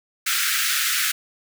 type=high-pass noise; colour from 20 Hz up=pink; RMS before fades=-22 dBFS; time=0.26-1.12 s; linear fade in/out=10 ms; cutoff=1300 Hz; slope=96 dB/octave; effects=none